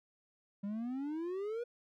triangle exponential sweep, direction up, 196 to 488.2 Hz, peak -34 dBFS, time 0.63-1.64 s, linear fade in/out 10 ms, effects none

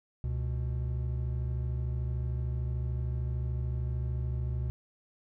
triangle tone pair together, 69.3 / 122.7 Hz, C#2 / B2, 0 / -11 cents, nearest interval minor seventh, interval 989 cents, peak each -30 / -31 dBFS, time 0.24-4.7 s, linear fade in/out 0 ms, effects none

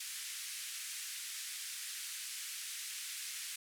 white band-pass noise, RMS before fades -44 dBFS, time 0-3.56 s, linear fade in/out 5 ms, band 1700 to 11000 Hz, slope 24 dB/octave, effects none

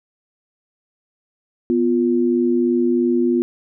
sine tone pair together, 246.9 / 349.9 Hz, B3 / F4, 0 / +3 cents, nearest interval tritone, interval 603 cents, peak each -17 dBFS, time 1.7-3.42 s, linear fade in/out 0 ms, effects none

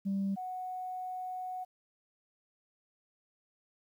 sine tone pair in turn, 196 / 738.1 Hz, G3 / F#5, 0 / -4 cents, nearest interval octave + major seventh, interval 2296 cents, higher second, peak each -28 / -36 dBFS, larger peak first, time 0.05-0.36 / 0.36-1.65 s, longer second, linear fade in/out 20 ms, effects tanh soft clip ceiling -27 dBFS + 11-bit

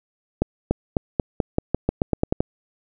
accelerating click train, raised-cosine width 2 ms, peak -5 dBFS, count 13, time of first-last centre 0.42-2.405 s, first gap 290 ms, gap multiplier 0.89, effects none

